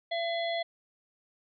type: harmonic tone with a mistuned harmonic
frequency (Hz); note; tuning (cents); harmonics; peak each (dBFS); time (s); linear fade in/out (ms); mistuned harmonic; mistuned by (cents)
675; E5; +41; 1 / 3 / 5 / 6; -30 / -37 / -38 / -43; 0.11-0.63; 10; 6; +57
effects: none